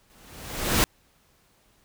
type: noise with exponential growth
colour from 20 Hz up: pink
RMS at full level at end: -18 dBFS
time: 0.1-0.84 s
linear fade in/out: 0 ms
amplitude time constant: 160 ms
effects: pink hiss -63 dBFS RMS until 1.84 s

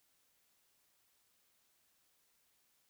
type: silence
effects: white hiss -75 dBFS RMS until 2.89 s

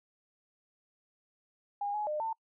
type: tone with pitch steps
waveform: sine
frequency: 813 / 841 / 605 / 896 Hz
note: G#5 / G#5 / D#5 / A5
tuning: -37 / +22 / -49 / +31 cents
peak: -31 dBFS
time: 1.81-2.33 s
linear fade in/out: 5 ms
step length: 130 ms
effects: noise-tail reverb RT60 0.1 s tail -26 dB re dry

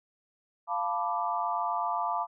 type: chord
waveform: sine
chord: B half-diminished seventh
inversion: second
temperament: equal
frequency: 698.5 / 880 / 987.8 / 1174.7 Hz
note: F5 / A5 / B5 / D6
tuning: 0 / 0 / 0 / 0 cents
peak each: -33 dBFS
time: 0.67-2.27 s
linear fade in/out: 50 ms
effects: none

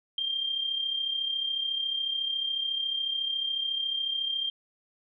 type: tone with amplitude modulation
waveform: sine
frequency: 3185 Hz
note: G7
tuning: 27 cents sharp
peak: -25 dBFS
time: 0.18-4.5 s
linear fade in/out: 2 ms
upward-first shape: sine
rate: 34 Hz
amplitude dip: 55%
effects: none

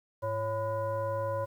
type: tone with frequency modulation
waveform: sine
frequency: 553 Hz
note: C#5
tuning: 4 cents flat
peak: -29 dBFS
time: 0.22-1.46 s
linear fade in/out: 20 ms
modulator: 448 Hz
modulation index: 1
effects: 10-bit

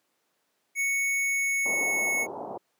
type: tone with pitch glide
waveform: square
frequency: 2217 to 2203 Hz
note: C#7 to C#7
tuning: 0 to -11 cents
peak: -25 dBFS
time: 0.75-2.27 s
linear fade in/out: 50 ms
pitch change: -11 cents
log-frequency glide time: 1.18-2.11 s
type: low-pass noise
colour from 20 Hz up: white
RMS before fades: -35 dBFS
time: 1.65-2.58 s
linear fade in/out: 10 ms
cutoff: 940 Hz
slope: 48 dB/octave
effects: pink hiss -73 dBFS RMS until 2.79 s + high-pass 300 Hz 12 dB/octave

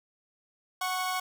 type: tone pair together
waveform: sawtooth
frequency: 740 / 1103.7 Hz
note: F#5 / C#6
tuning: 0 / -8 cents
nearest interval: perfect fifth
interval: 692 cents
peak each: -28 dBFS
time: 0.81-1.2 s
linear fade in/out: 5 ms
effects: none

